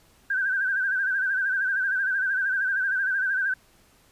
sine tone with vibrato, 1557 Hz, G6, 12 cents flat, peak -22 dBFS, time 0.3-3.54 s, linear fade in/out 5 ms, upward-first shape sine, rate 13 Hz, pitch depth 74 cents each way, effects pink hiss -59 dBFS RMS until 4.11 s + resampled to 32000 Hz

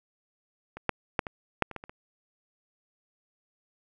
clicks, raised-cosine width 0.5 ms, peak -25 / -9 / -9 / -20 / -7 / -25 / -21 / -27 / -27 dBFS, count 9, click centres 0.77 / 0.893 / 1.192 / 1.268 / 1.623 / 1.713 / 1.763 / 1.839 / 1.895 s, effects none

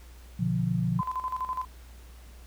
sine chord, B diminished, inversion none, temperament equal with one note detuned, 122.33 / 146.83 / 174.61 Hz, B2 / D3 / F3, -16 / 0 / 0 cents, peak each -29 / -31 / -27 dBFS, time 0.39-1.01 s, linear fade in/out 10 ms
sine tone with tremolo, 1022 Hz, C6, 41 cents flat, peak -27 dBFS, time 0.99-1.65 s, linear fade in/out 2 ms, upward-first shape square, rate 12 Hz, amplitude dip 70%
effects added 60 Hz sine -46 dBFS peak until 2.46 s + pink hiss -56 dBFS RMS until 2.46 s

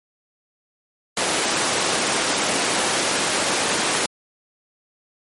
pink high-pass noise, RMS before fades -21 dBFS, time 1.17-4.06 s, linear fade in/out 2 ms, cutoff 300 Hz, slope 12 dB/octave, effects MP3 48 kbps

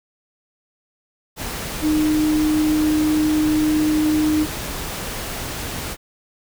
sine tone in noise, 306.8 Hz, D#4, 24 cents flat, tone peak -15 dBFS, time 1.81-4.47 s, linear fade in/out 50 ms, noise pink, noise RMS -28 dBFS, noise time 1.36-5.97 s, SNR +10 dB, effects none

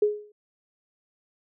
sine tone with exponential decay, 418.4 Hz, G#4, 13 cents sharp, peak -15 dBFS, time 0.02-0.32 s, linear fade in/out 5 ms, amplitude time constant 64 ms, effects none

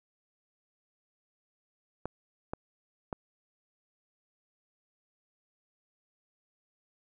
clicks, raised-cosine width 1 ms, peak -20 dBFS, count 3, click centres 2.056 / 2.535 / 3.128 s, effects none

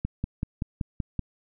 click train, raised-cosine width 5 ms, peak -15 dBFS, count 7, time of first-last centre 0.05-1.193 s, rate 5.25 Hz, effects none

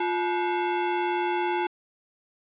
40% pulse ring-modulated tone, 606 Hz, D#5, 46 cents flat, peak -20 dBFS, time 0-1.67 s, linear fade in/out 5 ms, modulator 254 Hz, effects resampled to 8000 Hz + 9-bit

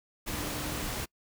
sine tone in noise, 300 Hz, D4, 37 cents sharp, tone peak -42 dBFS, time 0.26-0.87 s, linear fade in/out 20 ms, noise pink, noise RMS -35 dBFS, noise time 0.26-1.06 s, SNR -10 dB, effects noise-tail reverb RT60 0.1 s tail -25 dB re dry

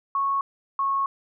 sine tone pair in turn, 1103 / 1097.2 Hz, C#6 / C#6, -9 / -18 cents, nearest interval unison, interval 9 cents, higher first, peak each -21 dBFS, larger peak neither, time 0.15-0.41 / 0.79-1.06 s, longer second, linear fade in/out 2 ms, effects none

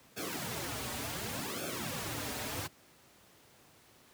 pink noise with flanger, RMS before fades -38 dBFS, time 0.16-2.68 s, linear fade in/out 20 ms, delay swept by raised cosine 1 to 5.9 ms, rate 0.68 Hz, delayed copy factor -1, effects pink hiss -61 dBFS RMS until 4.13 s + high-pass 100 Hz 12 dB/octave

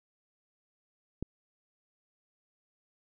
click, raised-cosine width 3 ms, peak -21 dBFS, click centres 1.226 s, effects none

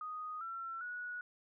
sine tone with pitch steps, 1244.5 / 1349.3 / 1463 Hz, D#6 / E6 / F#6, 0 / +40 / -20 cents, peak -40 dBFS, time 0.01-1.21 s, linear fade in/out 2 ms, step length 400 ms, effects none

